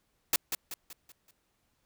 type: noise with echo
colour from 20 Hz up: white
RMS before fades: -25 dBFS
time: 0.33-0.36 s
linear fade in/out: 2 ms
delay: 190 ms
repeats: 5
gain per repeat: -7 dB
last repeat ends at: 1.31 s
effects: pink hiss -75 dBFS RMS until 1.85 s